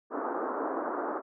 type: band-pass noise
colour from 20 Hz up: pink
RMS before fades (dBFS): -33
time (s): 0.1-1.22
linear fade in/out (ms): 50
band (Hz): 270 to 1400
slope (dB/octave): 48
effects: none